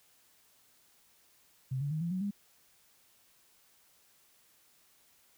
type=tone with pitch steps; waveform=sine; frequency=131.1 / 142.97 / 155.91 / 170.02 / 185.4 / 202.2 Hz; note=C3 / D3 / D#3 / F3 / F#3 / G#3; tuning=+4 / -46 / +4 / -46 / +4 / -46 cents; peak=-31 dBFS; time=1.71-2.31 s; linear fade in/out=10 ms; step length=100 ms; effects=white hiss -66 dBFS RMS until 5.37 s